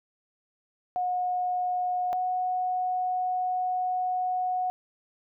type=tone pair in turn; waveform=sine; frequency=725 / 733.8 Hz; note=F#5 / F#5; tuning=-35 / -15 cents; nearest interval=unison; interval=20 cents; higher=second; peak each=-25 dBFS; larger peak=neither; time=0.96-2.13 / 2.13-4.7 s; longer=second; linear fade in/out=0 ms; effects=none